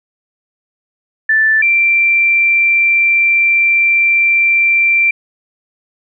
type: tone pair in turn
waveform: sine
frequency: 1760 / 2355 Hz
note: A6 / D7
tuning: 0 / +4 cents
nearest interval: perfect fourth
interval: 504 cents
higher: second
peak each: -8 dBFS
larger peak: neither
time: 1.29-1.62 / 1.62-5.11 s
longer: second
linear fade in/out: 5 ms
effects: none